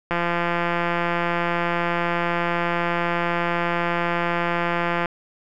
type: click train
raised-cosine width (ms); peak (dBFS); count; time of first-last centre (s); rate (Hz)
0.5; -8; 852; 0.11-5.058; 172
effects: none